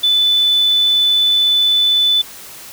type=tone; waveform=sine; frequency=3498 Hz; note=A7; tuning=11 cents flat; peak=-10 dBFS; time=0.03-2.22 s; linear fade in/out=10 ms; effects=white hiss -35 dBFS RMS until 2.72 s